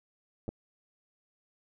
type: clicks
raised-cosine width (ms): 2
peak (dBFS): -27 / -22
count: 2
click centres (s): 0.481 / 0.49
effects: none